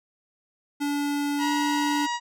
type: tone with pitch glide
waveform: square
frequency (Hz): 287.9 to 292.4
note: D4 to D4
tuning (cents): -34 to -7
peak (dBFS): -25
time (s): 0.8-2.07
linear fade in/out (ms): 20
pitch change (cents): +27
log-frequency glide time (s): 1.4-1.48
type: harmonic tone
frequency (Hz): 956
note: A#5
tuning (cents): +43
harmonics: 1 / 2 / 3 / 4 / 5 / 6 / 7 / 8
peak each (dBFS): -27 / -33 / -37 / -39 / -41 / -43 / -44 / -45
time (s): 1.38-2.2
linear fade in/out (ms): 50
effects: none